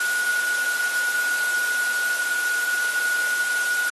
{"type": "tone in noise", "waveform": "sine", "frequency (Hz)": 1457, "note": "F#6", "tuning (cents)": -27, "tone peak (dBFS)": -21, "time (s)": [0, 3.9], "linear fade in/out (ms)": 5, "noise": "white", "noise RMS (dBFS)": -30, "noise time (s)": [0, 3.9], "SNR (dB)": 6, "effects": ["high-pass 400 Hz 12 dB/octave", "AAC 32 kbps"]}